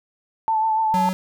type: tone with vibrato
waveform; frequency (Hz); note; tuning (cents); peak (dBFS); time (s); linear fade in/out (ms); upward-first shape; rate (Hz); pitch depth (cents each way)
sine; 880; A5; 0; -17; 0.48-1.09; 0; triangle; 6.9; 33
type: tone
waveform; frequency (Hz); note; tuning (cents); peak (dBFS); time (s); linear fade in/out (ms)
square; 185.9; F#3; +8; -23; 0.94-1.13; 0
effects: none